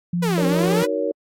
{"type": "tone with vibrato", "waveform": "sine", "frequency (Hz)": 173.4, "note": "F3", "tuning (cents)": -12, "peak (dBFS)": -19, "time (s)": [0.13, 0.83], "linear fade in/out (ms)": 5, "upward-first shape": "sine", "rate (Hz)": 3.6, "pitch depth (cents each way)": 12}
{"type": "exponential two-way sweep", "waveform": "sawtooth", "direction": "down then up", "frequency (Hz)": [507, 261.6, 507], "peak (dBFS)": -18, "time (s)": [0.22, 0.86], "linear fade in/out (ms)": 10, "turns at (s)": 0.46}
{"type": "chord", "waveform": "sine", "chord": "D# minor seventh", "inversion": "none", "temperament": "just", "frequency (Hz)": [311.1, 373.4, 466.7, 560], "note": ["D#4", "F#4", "A#4", "C#5"], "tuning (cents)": [0, 16, 2, 18], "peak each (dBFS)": [-27, -29, -24, -24], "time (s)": [0.37, 1.12], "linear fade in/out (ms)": 10}
{"effects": ["AAC 48 kbps"]}